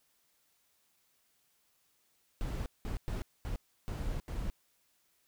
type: noise bursts at uneven times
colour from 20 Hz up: brown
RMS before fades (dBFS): -36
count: 6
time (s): 2.41-2.66 / 2.85-2.97 / 3.08-3.22 / 3.45-3.56 / 3.88-4.2 / 4.28-4.5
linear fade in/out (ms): 0
effects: white hiss -73 dBFS RMS until 5.27 s